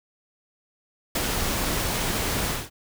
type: noise with ADSR envelope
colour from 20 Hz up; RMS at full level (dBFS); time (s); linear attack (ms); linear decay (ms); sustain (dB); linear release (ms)
pink; -23; 1.15-2.7; 5; 47; -3; 200
effects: none